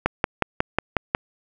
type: click train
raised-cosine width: 0.5 ms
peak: -3 dBFS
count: 7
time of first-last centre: 0.06-1.149 s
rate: 5.51 Hz
effects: none